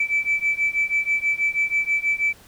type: beating tone pair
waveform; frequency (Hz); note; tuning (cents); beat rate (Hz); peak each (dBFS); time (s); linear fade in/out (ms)
sine; 2312 / 2318.2; D7 / D7; -28 / -23; 6.2; -22 / -21; 0-2.33; 5
effects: tanh soft clip ceiling -13 dBFS + pink hiss -50 dBFS RMS until 2.47 s